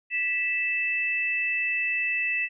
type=tone pair together; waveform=sine; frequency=1967 / 2637 Hz; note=B6 / E7; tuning=-7 / 0 cents; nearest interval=perfect fourth; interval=507 cents; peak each=-29 / -25 dBFS; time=0.1-2.49 s; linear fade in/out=50 ms; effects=none